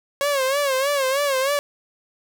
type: tone with vibrato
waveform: sawtooth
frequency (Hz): 549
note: C#5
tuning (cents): -17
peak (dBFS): -15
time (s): 0.21-1.59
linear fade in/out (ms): 0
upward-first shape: sine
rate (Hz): 3.2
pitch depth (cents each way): 98
effects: none